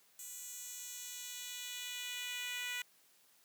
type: tone with high-pass filter sweep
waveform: 10% pulse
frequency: 491.4 Hz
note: B4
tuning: 9 cents flat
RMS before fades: -44 dBFS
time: 0.19-2.82 s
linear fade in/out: 2 ms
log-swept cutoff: 8000 to 2100 Hz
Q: 1.4
effects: white hiss -68 dBFS RMS until 3.44 s + high-pass 150 Hz 12 dB/octave